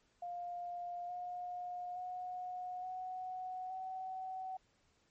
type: tone with pitch steps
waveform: sine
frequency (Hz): 704 / 715.9 / 728 / 740.3 / 752.8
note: F5 / F5 / F#5 / F#5 / F#5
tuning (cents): +14 / +43 / -28 / +1 / +30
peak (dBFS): -40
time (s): 0.22-4.57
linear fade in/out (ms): 5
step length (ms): 870
effects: pink hiss -74 dBFS RMS until 5.1 s + MP3 32 kbps